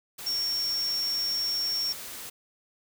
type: tone in noise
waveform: sine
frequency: 5500 Hz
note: F8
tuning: 27 cents flat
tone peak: -26 dBFS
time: 0.26-1.93 s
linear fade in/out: 10 ms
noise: white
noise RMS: -40 dBFS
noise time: 0.18-2.3 s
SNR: +11 dB
effects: none